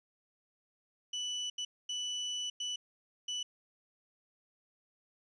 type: tone bursts at uneven times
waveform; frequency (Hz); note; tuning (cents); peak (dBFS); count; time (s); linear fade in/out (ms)
35% pulse; 2973; F#7; +8; -33; 5; 1.13-1.5 / 1.58-1.65 / 1.89-2.5 / 2.6-2.76 / 3.28-3.43; 5
effects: resampled to 22050 Hz